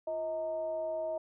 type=tone with frequency modulation; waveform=sine; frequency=635 Hz; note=D#5; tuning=35 cents sharp; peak=-32 dBFS; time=0.07-1.18 s; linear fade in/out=5 ms; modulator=286 Hz; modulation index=0.38; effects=none